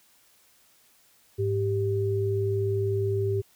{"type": "tone pair together", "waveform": "sine", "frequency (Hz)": [104.31, 392], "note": ["G#2", "G4"], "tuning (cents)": [8, 0], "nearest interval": "octave + major seventh", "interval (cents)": 2292, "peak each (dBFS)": [-26, -26], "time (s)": [1.38, 3.42], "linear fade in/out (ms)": 20, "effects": ["white hiss -61 dBFS RMS until 3.55 s"]}